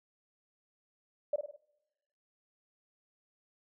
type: tone with echo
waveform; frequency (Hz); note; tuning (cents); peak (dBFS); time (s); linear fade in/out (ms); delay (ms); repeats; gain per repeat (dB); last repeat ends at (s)
sine; 587.3; D5; 0; -26; 1.33-1.36; 5; 51; 4; -6; 1.564
effects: noise-tail reverb RT60 1.0 s tail -25 dB re dry